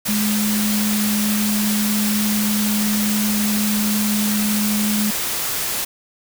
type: tone in noise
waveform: sine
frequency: 210 Hz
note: G#3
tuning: 19 cents sharp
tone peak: -18 dBFS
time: 0.08-5.11 s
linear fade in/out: 10 ms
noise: white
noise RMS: -23 dBFS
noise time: 0.05-5.85 s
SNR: +2 dB
effects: none